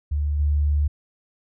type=tone with level steps; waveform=sine; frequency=73.42 Hz; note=D2; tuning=in tune; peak=-20 / -17 dBFS; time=0.11-0.88 s; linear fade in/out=10 ms; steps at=0.39 s; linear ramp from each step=10 ms; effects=none